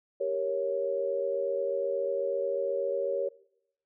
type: chord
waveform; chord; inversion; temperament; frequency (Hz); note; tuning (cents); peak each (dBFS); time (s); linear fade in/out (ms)
sine; G diminished; none; equal; 392 / 466.2 / 554.4; G4 / Bb4 / Db5; 0 / 0 / 0; -34 / -33 / -29; 0.2-3.29; 10
effects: noise-tail reverb RT60 0.8 s tail -21 dB re dry